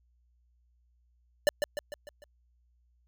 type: tone with echo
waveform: square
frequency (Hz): 587.3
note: D5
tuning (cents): 0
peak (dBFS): -20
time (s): 1.47-1.49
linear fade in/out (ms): 0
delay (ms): 150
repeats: 5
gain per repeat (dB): -6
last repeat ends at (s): 2.24
effects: added 60 Hz sine -65 dBFS peak until 3.07 s